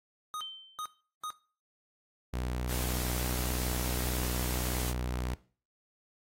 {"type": "tone bursts", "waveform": "square", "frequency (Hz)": 1244.5, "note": "D#6", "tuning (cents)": 0, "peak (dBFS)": -36, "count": 3, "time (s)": [0.34, 1.304], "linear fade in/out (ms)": 0, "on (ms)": 68, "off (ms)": 380}
{"type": "tone with exponential decay", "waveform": "sine", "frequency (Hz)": 3100, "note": "G7", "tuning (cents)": -20, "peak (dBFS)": -35, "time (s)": [0.41, 1.01], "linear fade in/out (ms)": 5, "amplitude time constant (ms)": 130}
{"type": "tone", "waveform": "sawtooth", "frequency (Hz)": 61.74, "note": "B1", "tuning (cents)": 0, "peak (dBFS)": -28, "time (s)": [2.33, 5.35], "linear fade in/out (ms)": 10}
{"type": "noise", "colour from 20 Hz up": "white", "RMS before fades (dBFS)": -38, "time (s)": [2.67, 4.94], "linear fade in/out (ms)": 50}
{"effects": ["noise-tail reverb RT60 0.4 s tail -19 dB re dry", "AAC 48 kbps"]}